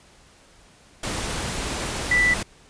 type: tone in noise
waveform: sine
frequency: 1975.5 Hz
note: B6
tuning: in tune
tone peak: -16 dBFS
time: 2.11-2.34 s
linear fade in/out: 5 ms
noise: pink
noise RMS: -28 dBFS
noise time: 1.03-2.43 s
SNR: +9 dB
effects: pink hiss -53 dBFS RMS until 2.69 s + resampled to 22050 Hz